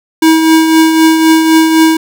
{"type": "tone with tremolo", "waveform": "square", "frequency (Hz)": 320.8, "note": "E4", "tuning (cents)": -47, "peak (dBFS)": -3, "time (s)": [0.22, 1.97], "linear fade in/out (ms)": 5, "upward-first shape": "triangle", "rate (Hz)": 3.9, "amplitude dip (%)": 50, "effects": []}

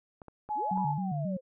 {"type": "clicks", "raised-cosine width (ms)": 1, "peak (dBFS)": -32, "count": 4, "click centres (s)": [0.218, 0.283, 0.49, 0.776]}
{"type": "tone", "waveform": "sine", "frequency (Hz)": 846, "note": "G#5", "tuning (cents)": 32, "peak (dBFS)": -29, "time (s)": [0.49, 0.94], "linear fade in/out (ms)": 20}
{"type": "linear two-way sweep", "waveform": "sine", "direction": "up then down", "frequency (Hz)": [207.7, 987.8, 507], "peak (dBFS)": -37, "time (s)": [0.55, 1.41], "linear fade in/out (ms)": 50, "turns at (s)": 0.79}
{"type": "tone with vibrato", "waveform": "sine", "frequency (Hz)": 166.7, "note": "E3", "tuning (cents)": 20, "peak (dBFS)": -30, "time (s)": [0.71, 1.37], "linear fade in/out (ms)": 5, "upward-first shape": "square", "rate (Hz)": 3.7, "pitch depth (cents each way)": 210}
{"effects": []}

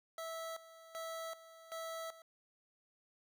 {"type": "tone with tremolo", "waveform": "25% pulse", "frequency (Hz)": 654, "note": "E5", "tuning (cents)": -14, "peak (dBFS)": -38, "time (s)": [0.18, 2.22], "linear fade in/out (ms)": 2, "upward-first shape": "square", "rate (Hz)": 1.3, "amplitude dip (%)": 80, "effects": []}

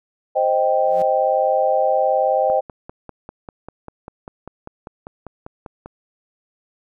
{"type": "chord", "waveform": "sine", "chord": "C minor", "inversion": "none", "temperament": "equal", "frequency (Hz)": [523.3, 622.3, 784], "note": ["C5", "Eb5", "G5"], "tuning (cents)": [0, 0, 0], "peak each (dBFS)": -19, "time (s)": [0.35, 2.61], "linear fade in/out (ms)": 20}
{"type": "tone with exponential growth", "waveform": "sawtooth", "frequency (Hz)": 175.8, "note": "F3", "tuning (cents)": 12, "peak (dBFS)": -27, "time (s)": [0.77, 1.02], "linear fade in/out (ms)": 0, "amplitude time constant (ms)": 54}
{"type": "click train", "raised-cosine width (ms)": 1, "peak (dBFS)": -20, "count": 18, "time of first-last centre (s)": [2.5, 5.86], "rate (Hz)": 5.06}
{"effects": []}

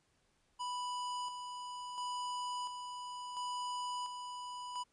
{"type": "tone with tremolo", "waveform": "square", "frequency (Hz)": 987.8, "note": "B5", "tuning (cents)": 0, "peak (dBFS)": -38, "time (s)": [0.59, 4.84], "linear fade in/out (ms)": 20, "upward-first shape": "square", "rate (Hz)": 0.72, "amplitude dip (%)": 45, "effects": ["pink hiss -75 dBFS RMS until 4.92 s", "resampled to 22050 Hz"]}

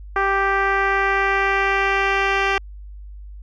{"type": "tone with low-pass filter sweep", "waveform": "10% pulse", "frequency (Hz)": 392, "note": "G4", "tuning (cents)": 0, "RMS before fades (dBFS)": -19, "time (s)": [0.16, 2.58], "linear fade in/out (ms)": 2, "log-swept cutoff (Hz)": [1500, 3200], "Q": 1.6, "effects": ["added 50 Hz sine -34 dBFS peak until 3.42 s"]}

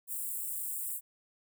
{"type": "high-pass noise", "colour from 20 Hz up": "white", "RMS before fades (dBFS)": -37, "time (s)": [0.07, 1.01], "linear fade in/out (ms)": 50, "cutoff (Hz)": 7600, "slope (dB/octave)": 96, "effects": []}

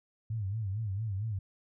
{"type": "tone with vibrato", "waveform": "sine", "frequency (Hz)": 103.7, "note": "G#2", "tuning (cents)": -2, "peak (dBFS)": -31, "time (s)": [0.3, 1.39], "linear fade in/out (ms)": 5, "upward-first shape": "sine", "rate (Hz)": 4.4, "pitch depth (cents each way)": 160, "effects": []}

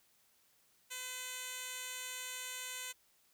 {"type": "tone with band-pass filter", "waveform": "10% pulse", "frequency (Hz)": 507, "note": "B4", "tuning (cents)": 45, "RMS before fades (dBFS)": -44, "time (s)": [0.9, 2.93], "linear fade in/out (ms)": 20, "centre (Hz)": 7700, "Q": 0.72, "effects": ["white hiss -71 dBFS RMS until 3.33 s"]}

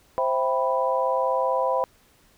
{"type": "chord", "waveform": "sine", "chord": "C major seventh", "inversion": "none", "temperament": "equal", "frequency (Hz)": [523.3, 659.3, 784, 987.8], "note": ["C5", "E5", "G5", "B5"], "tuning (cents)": [0, 0, 0, 0], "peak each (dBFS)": [-24, -28, -29, -25], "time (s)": [0.18, 1.84], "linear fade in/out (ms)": 0, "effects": ["pink hiss -59 dBFS RMS until 2.37 s"]}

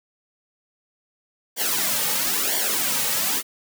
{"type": "noise with flanger", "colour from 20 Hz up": "white", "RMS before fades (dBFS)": -23, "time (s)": [1.56, 3.43], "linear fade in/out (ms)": 50, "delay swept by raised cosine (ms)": [0.77, 2.97], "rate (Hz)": 1, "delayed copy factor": -0.8, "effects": ["high-pass 150 Hz 12 dB/octave"]}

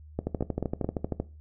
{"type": "two click trains", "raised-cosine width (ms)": 2, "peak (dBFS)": [-15, -15], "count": [4, 13], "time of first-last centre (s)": [[0.19, 0.845], [0.27, 1.2]], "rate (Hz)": [4.58, 12.9], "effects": ["noise-tail reverb RT60 0.3 s tail -18 dB re dry", "added 76 Hz sine -46 dBFS peak until 1.4 s"]}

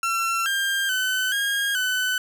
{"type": "tone with pitch steps", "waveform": "30% pulse", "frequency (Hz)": [1352, 1597, 1516, 1627, 1506], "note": ["E6", "G6", "F#6", "G#6", "F#6"], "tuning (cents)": [43, 32, 42, -36, 30], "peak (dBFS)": -19, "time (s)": [0.03, 2.18], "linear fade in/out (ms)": 2, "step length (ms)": 430, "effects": []}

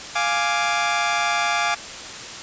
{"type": "chord", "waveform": "20% pulse", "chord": "D diminished", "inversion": "first", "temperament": "equal", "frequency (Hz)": [698.5, 830.6, 1174.7], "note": ["F5", "Ab5", "D6"], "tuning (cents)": [0, 0, 0], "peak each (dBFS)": -19, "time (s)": [0.15, 1.75], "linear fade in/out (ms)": 10, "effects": ["white hiss -34 dBFS RMS until 2.42 s", "resampled to 16000 Hz"]}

